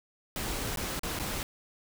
pink noise with dropouts, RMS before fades -34 dBFS, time 0.36-1.43 s, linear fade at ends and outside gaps 1 ms, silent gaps 0.76-0.772 / 0.994-1.033 / 1.19-1.197 s, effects none

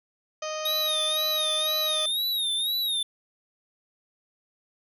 harmonic tone, 620 Hz, D#5, 6 cents flat, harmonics 1 / 2 / 3 / 4 / 5 / 6 / 7 / 8 / 9 / 10, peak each -32 / -36 / -45 / -41 / -42 / -49 / -48 / -44 / -51 / -40 dBFS, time 0.42-2.06 s, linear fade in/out 5 ms
square tone with vibrato, 3741 Hz, A#7, 5 cents sharp, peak -25 dBFS, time 0.65-3.03 s, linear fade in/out 5 ms, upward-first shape sine, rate 2 Hz, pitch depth 100 cents each way
effects none

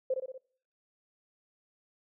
sine tone with echo, 520 Hz, C5, 11 cents flat, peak -26 dBFS, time 0.1-0.14 s, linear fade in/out 5 ms, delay 60 ms, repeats 4, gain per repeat -4 dB, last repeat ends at 0.38 s, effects noise-tail reverb RT60 0.6 s tail -24 dB re dry

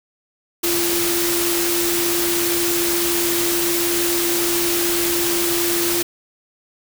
sine tone in noise, 344.4 Hz, F4, 24 cents flat, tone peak -21 dBFS, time 0.63-6.03 s, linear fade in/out 10 ms, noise white, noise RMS -21 dBFS, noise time 0.63-6.03 s, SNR -3 dB, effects none

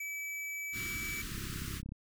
square tone, 2298 Hz, D7, 38 cents flat, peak -38 dBFS, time 0-1.22 s, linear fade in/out 5 ms
pink band-stop noise, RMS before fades -42 dBFS, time 0.72-1.82 s, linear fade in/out 50 ms, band 380 to 1200 Hz, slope 48 dB/octave
click train, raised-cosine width 5 ms, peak -30 dBFS, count 21, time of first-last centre 1.32-1.921 s, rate 33.3 Hz
effects none

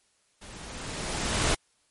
pink noise with level ramp, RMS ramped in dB -46 to -23 dBFS, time 0.41-1.55 s, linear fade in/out 10 ms, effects white hiss -68 dBFS RMS until 1.9 s + MP3 48 kbps

